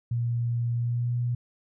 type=tone with pitch glide; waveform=sine; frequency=118.6 to 121.16 Hz; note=A#2 to B2; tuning=+30 to -33 cents; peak=-24 dBFS; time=0.11-1.35 s; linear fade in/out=5 ms; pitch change=+37 cents; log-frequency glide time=0.74-1.14 s; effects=none